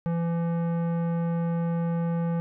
sine tone with tanh clipping, 168.6 Hz, E3, 39 cents sharp, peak -26 dBFS, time 0.06-2.4 s, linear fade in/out 0 ms, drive 15 dB, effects none

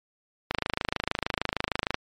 click train, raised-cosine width 0.3 ms, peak -9 dBFS, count 39, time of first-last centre 0.51-1.944 s, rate 26.5 Hz, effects MP3 64 kbps

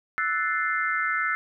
sine chord, F# half-diminished seventh, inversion third, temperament equal, 1318.5 / 1480 / 1760 / 2093 Hz, E6 / F#6 / A6 / C7, 0 / 0 / 0 / 0 cents, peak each -28 / -29 / -29 / -29 dBFS, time 0.18-1.35 s, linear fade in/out 0 ms, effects none

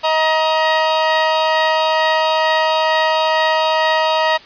sawtooth tone pair together, 632 / 946.9 Hz, D#5 / A#5, +27 / +27 cents, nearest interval perfect fifth, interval 700 cents, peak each -12 dBFS, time 0.03-4.38 s, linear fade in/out 20 ms, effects white hiss -40 dBFS RMS until 4.45 s + resampled to 11025 Hz

